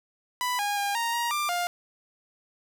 sawtooth tone with pitch steps, 992 / 818 / 807 / 931 / 944 / 1188 / 704 Hz, B5 / G#5 / G#5 / A#5 / A#5 / D6 / F5, +7 / -26 / -50 / -2 / +22 / +20 / +14 cents, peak -22 dBFS, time 0.41-1.67 s, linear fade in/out 0 ms, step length 180 ms, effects none

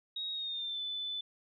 sine tone with pitch glide, 3778 to 3505 Hz, A#7 to A7, +22 to -7 cents, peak -35 dBFS, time 0.16-1.21 s, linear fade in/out 5 ms, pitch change -129 cents, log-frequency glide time 0.32-0.81 s, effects none

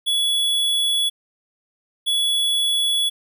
square tone pair in turn, 3391 / 3391 Hz, G#7 / G#7, +35 / +35 cents, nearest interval unison, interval 0 cents, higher neither, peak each -18 dBFS, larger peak neither, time 0.06-1.1 / 2.06-3.1 s, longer neither, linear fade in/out 20 ms, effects none

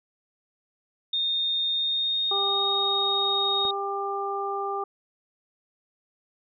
sine tone with pitch glide, 3665 to 3731 Hz, A#7 to A#7, -30 to +1 cents, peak -23 dBFS, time 1.13-3.71 s, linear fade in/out 5 ms, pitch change +31 cents, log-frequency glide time 1.71-2.65 s
harmonic tone, 397.4 Hz, G4, 24 cents sharp, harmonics 1 / 2 / 3, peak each -31 / -31 / -31 dBFS, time 2.31-4.84 s, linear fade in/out 5 ms
click, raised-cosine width 1 ms, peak -23 dBFS, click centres 3.652 s
effects none

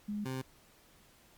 sine / 20% pulse tone pair in turn, 207.7 / 130.84 Hz, G#3 / C3, 0 / 0 cents, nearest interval minor sixth, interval 800 cents, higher first, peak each -34 / -31 dBFS, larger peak second, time 0.08-0.25 / 0.25-0.42 s, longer neither, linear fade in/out 10 ms, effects pink hiss -63 dBFS RMS until 1.37 s + Opus 48 kbps

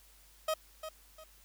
30% pulse tone with echo, 630 Hz, D#5, 21 cents sharp, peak -27 dBFS, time 0.48-0.54 s, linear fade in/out 5 ms, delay 350 ms, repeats 2, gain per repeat -10 dB, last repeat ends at 1.24 s, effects added 50 Hz sine -62 dBFS peak until 1.44 s + white hiss -62 dBFS RMS until 1.44 s

